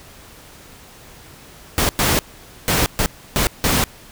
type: noise bursts at uneven times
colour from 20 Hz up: pink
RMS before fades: -17 dBFS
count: 6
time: 1.78-1.89 / 1.99-2.19 / 2.68-2.86 / 2.99-3.06 / 3.36-3.47 / 3.64-3.84 s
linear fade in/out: 0 ms
effects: pink hiss -43 dBFS RMS until 4.11 s